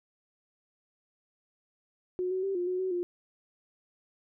sine tone with pitch steps, 364.2 / 374.2 / 389.7 / 354.1 / 365.9 / 374.7 / 352.9 Hz, F#4 / F#4 / G4 / F4 / F#4 / F#4 / F4, -27 / +20 / -10 / +24 / -19 / +22 / +18 cents, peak -28 dBFS, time 2.19-3.03 s, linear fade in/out 0 ms, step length 120 ms, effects none

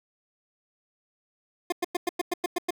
25% pulse tone bursts, 353 Hz, F4, 19 cents sharp, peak -20 dBFS, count 9, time 1.7-2.707 s, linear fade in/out 5 ms, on 23 ms, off 100 ms, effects none

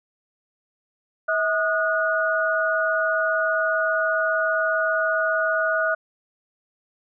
sine tone cluster, 643 / 1229 / 1456 Hz, E5 / D#6 / F#6, -43 / -22 / -28 cents, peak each -23 / -28 / -22 dBFS, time 1.28-5.95 s, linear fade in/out 10 ms, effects none

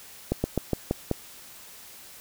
slowing click train, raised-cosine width 2 ms, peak -10 dBFS, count 6, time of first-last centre 0.32-1.113 s, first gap 120 ms, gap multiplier 1.14, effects white hiss -47 dBFS RMS until 2.2 s

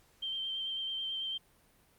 sine tone with vibrato, 3136 Hz, G7, in tune, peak -34 dBFS, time 0.22-1.38 s, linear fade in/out 10 ms, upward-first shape sine, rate 9.1 Hz, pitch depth 17 cents each way, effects pink hiss -66 dBFS RMS until 1.98 s + Opus 48 kbps

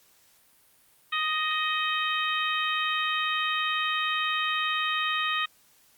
harmonic tone with a mistuned harmonic, 622.3 Hz, D#5, in tune, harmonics 2 / 3 / 4 / 5 / 6, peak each -29 / -31 / -32 / -33 / -34 dBFS, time 1.12-5.46 s, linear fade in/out 10 ms, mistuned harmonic 4, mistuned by +31 cents, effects white hiss -61 dBFS RMS until 5.97 s + Opus 48 kbps

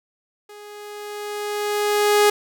sawtooth tone with level ramp, 415.3 Hz, G#4, in tune, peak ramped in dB -36 to -8 dBFS, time 0.49-2.3 s, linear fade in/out 5 ms, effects none

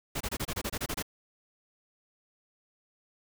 pink noise bursts, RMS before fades -33 dBFS, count 11, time 0.15-1.026 s, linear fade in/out 10 ms, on 56 ms, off 26 ms, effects none

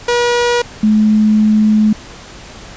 sawtooth / sine tone pair in turn, 481.1 / 214.3 Hz, B4 / A3, -45 / -45 cents, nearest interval octave + major second, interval 1400 cents, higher first, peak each -7 dBFS, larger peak neither, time 0.08-0.62 / 0.83-1.93 s, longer second, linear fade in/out 5 ms, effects pink hiss -34 dBFS RMS until 2.76 s + resampled to 16000 Hz

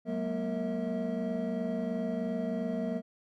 triangle tone cluster, 187.3 / 214.1 / 237.1 / 461.7 / 645 Hz, F#3 / A3 / A#3 / A#4 / E5, +21 / -47 / +30 / -17 / -38 cents, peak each -34 / -36 / -32 / -37 / -35 dBFS, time 0.05-3.02 s, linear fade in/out 50 ms, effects tanh soft clip ceiling -20 dBFS

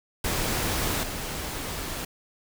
pink noise with level steps, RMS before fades -27 / -33 dBFS, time 0.24-2.05 s, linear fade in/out 5 ms, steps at 1.03 s, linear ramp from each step 5 ms, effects none

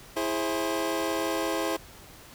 25% pulse chord, E augmented, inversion none, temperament equal with one note detuned, 329.6 / 415.3 / 529.9 Hz, E4 / G#4 / B#4, 0 / 0 / +22 cents, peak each -26 / -29 / -28 dBFS, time 0.16-1.77 s, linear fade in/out 10 ms, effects pink hiss -49 dBFS RMS until 2.34 s

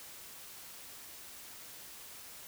silence, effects white hiss -50 dBFS RMS until 2.47 s

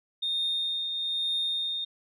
sine tone with tremolo, 3665 Hz, A#7, 30 cents flat, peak -24 dBFS, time 0.22-1.85 s, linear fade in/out 10 ms, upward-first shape triangle, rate 1.1 Hz, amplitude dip 45%, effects tanh soft clip ceiling -22 dBFS

